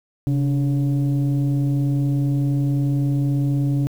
sine tone pair together, 136.1 / 287.7 Hz, C#3 / D4, -31 / -36 cents, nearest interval octave + minor second, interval 1295 cents, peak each -16 / -21 dBFS, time 0.27-3.87 s, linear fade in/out 0 ms, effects tanh soft clip ceiling -14 dBFS + 8-bit

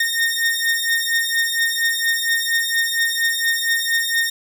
sawtooth beating tone pair, 1838 / 1842.3 Hz, A#6 / A#6, -25 / -21 cents, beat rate 4.3 Hz, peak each -17 dBFS, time 0-4.3 s, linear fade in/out 5 ms, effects none

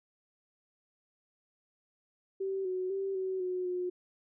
sine tone with pitch steps, 386.1 / 369.7 / 389 / 377 / 365.3 / 360.5 Hz, G4 / F#4 / G4 / F#4 / F#4 / F#4, -26 / -1 / -13 / +32 / -22 / -45 cents, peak -31 dBFS, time 2.4-3.9 s, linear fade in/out 10 ms, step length 250 ms, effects none

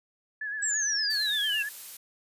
sine tone with vibrato, 1696 Hz, G#6, 36 cents sharp, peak -31 dBFS, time 0.41-1.69 s, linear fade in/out 5 ms, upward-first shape sine, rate 8.8 Hz, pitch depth 54 cents each way
sine exponential sweep, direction down, 7902 to 2637 Hz, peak -26 dBFS, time 0.62-1.63 s, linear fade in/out 10 ms
blue noise, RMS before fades -41 dBFS, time 1.1-1.97 s, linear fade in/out 5 ms
effects resampled to 32000 Hz

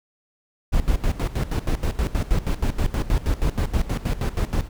brown noise with tremolo, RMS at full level -20 dBFS, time 0.72-4.69 s, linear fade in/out 20 ms, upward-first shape square, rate 6.3 Hz, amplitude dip 80%, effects none

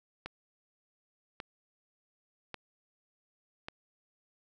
click train, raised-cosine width 0.3 ms, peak -23 dBFS, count 4, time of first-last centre 0.26-3.685 s, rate 0.876 Hz, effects none

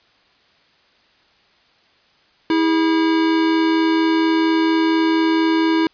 square tone pair together, 324.2 / 408.5 Hz, E4 / G#4, -29 / -29 cents, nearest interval major third, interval 400 cents, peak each -15 / -26 dBFS, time 2.5-5.87 s, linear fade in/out 2 ms, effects white hiss -56 dBFS RMS until 5.93 s + resampled to 11025 Hz

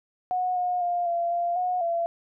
sine tone with pitch steps, 731 / 720 / 703 / 686 / 693 / 726 / 679 Hz, F#5 / F#5 / F5 / F5 / F5 / F#5 / F5, -21 / -47 / +11 / -31 / -14 / -33 / -49 cents, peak -23 dBFS, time 0.31-2.06 s, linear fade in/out 0 ms, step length 250 ms, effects none

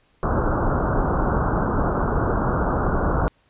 pink low-pass noise, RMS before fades -21 dBFS, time 0.23-3.28 s, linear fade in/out 0 ms, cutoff 1500 Hz, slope 96 dB/octave, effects pink hiss -62 dBFS RMS until 3.49 s + resampled to 8000 Hz

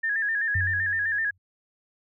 sine tone with vibrato, 1731 Hz, A6, 29 cents flat, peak -23 dBFS, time 0.03-1.31 s, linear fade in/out 10 ms, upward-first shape square, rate 7.8 Hz, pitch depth 67 cents each way
sine tone with exponential decay, 92.5 Hz, F#2, in tune, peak -23 dBFS, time 0.55-1.38 s, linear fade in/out 5 ms, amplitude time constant 180 ms
effects none

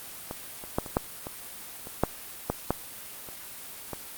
clicks, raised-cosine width 1 ms, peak -20 / -26 / -10 / -24 / -8 / -21 / -26 / -6 / -11 / -9 / -27 / -19 dBFS, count 12, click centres 0.311 / 0.639 / 0.785 / 0.862 / 0.969 / 1.269 / 1.871 / 2.036 / 2.5 / 2.706 / 3.288 / 3.933 s, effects white hiss -42 dBFS RMS until 4.17 s + Opus 32 kbps

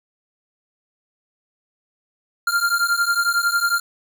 square beating tone pair, 1390 / 1401 Hz, F6 / F6, -9 / +5 cents, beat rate 11 Hz, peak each -21 dBFS, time 2.47-3.8 s, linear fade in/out 5 ms, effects none

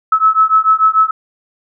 sine beating tone pair, 1295 / 1301.8 Hz, E6 / E6, -31 / -22 cents, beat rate 6.8 Hz, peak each -11 dBFS, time 0.12-1.11 s, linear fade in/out 5 ms, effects none

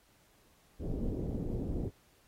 pink low-pass noise, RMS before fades -35 dBFS, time 0.79-1.91 s, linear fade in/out 50 ms, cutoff 450 Hz, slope 24 dB/octave, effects pink hiss -67 dBFS RMS until 2.27 s + AAC 48 kbps

